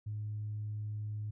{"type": "tone", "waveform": "sine", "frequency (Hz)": 105.8, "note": "G#2", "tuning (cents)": 33, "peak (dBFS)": -35, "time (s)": [0.06, 1.31], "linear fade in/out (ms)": 10, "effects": ["tanh soft clip ceiling -31 dBFS"]}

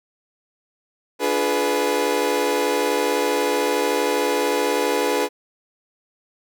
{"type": "chord", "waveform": "30% pulse", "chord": "D diminished seventh", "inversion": "none", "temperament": "equal with one note detuned", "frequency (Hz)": [293.7, 349.2, 422.1, 493.9], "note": ["D4", "F4", "Ab4", "Cb5"], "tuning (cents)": [0, 0, 28, 0], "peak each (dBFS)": [-24, -26, -20, -20], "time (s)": [1.19, 5.29], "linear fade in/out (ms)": 50, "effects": []}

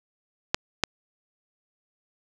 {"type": "clicks", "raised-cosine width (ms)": 0.2, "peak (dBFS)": -3, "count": 2, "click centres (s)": [0.545, 0.837], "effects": []}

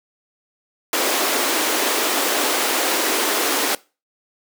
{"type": "high-pass noise", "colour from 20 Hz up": "pink", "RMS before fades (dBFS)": -20, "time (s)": [0.93, 3.75], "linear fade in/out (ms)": 2, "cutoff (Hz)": 270, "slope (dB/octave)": 48, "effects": ["noise-tail reverb RT60 0.3 s tail -22 dB re dry"]}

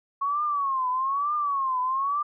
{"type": "tone with vibrato", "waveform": "sine", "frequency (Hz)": 1100, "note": "C#6", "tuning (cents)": -14, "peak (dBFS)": -23, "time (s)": [0.21, 2.23], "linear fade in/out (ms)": 10, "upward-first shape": "triangle", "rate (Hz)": 1.1, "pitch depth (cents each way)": 170, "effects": []}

